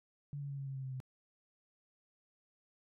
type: tone with pitch steps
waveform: sine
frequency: 143.5 / 141.44 / 139.41 / 137.42 / 135.45 / 133.5 / 131.59 / 129.7 Hz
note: D3 / C#3 / C#3 / C#3 / C#3 / C3 / C3 / C3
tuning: -40 / +35 / +10 / -15 / -40 / +35 / +10 / -15 cents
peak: -39 dBFS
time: 0.33-1.002 s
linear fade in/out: 0 ms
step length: 84 ms
effects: none